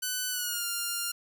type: tone with pitch glide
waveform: 5% pulse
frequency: 1500 to 1399.5 Hz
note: F#6 to F6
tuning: +23 to +3 cents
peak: -19 dBFS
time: 0.02-1.12 s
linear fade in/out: 10 ms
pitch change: -120 cents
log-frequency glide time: 0.3-0.65 s
effects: none